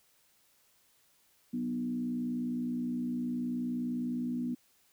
sine tone with frequency modulation, 245 Hz, B3, 14 cents flat, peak -31 dBFS, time 1.53-4.55 s, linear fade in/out 10 ms, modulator 59.4 Hz, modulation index 0.66, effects white hiss -68 dBFS RMS until 4.92 s

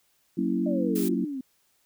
sine chord, F# dominant seventh, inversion none, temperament equal with one note detuned, 187.15 / 233.1 / 277.2 / 329.6 Hz, F#3 / A#3 / C#4 / E4, +20 / 0 / 0 / 0 cents, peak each -29 dBFS, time 0.37-1.25 s, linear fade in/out 10 ms
sine exponential sweep, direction down, 614 to 253.5 Hz, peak -30 dBFS, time 0.66-1.41 s, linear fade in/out 5 ms
blue noise, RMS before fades -36 dBFS, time 0.95-1.09 s, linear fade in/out 10 ms
effects white hiss -68 dBFS RMS until 1.85 s

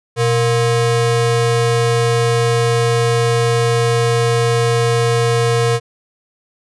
square ring-modulated tone, 293.7 Hz, D4, in tune, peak -10 dBFS, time 0.16-5.8 s, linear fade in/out 50 ms, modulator 172 Hz, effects resampled to 24000 Hz

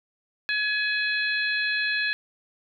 harmonic tone with a mistuned harmonic, 846 Hz, G#5, 32 cents sharp, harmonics 2 / 3 / 4 / 5, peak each -25 / -29 / -34 / -32 dBFS, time 0.49-2.13 s, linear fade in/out 0 ms, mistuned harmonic 5, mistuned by -52 cents, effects none

